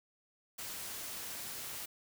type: noise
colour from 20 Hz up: white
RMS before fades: -43 dBFS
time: 0.58-1.86 s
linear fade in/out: 10 ms
effects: none